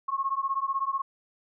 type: beating tone pair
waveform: sine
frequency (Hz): 1080 / 1096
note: C#6 / C#6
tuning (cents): -45 / -20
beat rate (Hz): 16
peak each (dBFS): -29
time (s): 0.08-1.02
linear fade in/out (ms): 10
effects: none